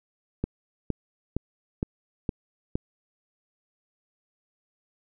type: click train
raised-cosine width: 3 ms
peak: -13 dBFS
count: 6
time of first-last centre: 0.44-2.755 s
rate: 2.16 Hz
effects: none